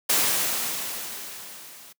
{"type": "noise with level ramp", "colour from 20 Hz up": "white", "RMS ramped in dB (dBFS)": [-20, -47], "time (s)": [0.09, 1.93], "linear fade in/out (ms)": 10, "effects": ["noise-tail reverb RT60 0.1 s tail -23 dB re dry", "high-pass 150 Hz 12 dB/octave"]}